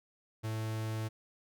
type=tone; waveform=45% pulse; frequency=110 Hz; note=A2; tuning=in tune; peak=-34 dBFS; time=0.43-1.09 s; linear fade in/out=20 ms; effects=none